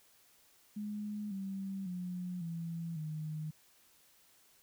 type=tone with pitch steps; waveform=sine; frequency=209 / 193.88 / 179.86 / 166.84 / 154.77 Hz; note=G#3 / G3 / F#3 / E3 / D#3; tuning=+11 / -19 / -49 / +21 / -9 cents; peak=-37 dBFS; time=0.76-3.51 s; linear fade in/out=10 ms; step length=550 ms; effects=white hiss -66 dBFS RMS until 4.62 s